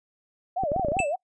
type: tone with vibrato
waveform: sine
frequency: 665 Hz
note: E5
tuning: 15 cents sharp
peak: -24 dBFS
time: 0.56-1.16 s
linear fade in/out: 10 ms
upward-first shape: sine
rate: 5.3 Hz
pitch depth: 280 cents each way
type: clicks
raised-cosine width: 2 ms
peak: -17 dBFS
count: 9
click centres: 0.636 / 0.718 / 0.763 / 0.796 / 0.848 / 0.885 / 0.919 / 0.968 / 1.002 s
type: tone with exponential decay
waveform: square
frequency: 2637 Hz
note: E7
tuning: in tune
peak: -21 dBFS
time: 0.99-1.14 s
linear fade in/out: 1 ms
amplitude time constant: 31 ms
effects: noise-tail reverb RT60 0.1 s tail -26 dB re dry + resampled to 22050 Hz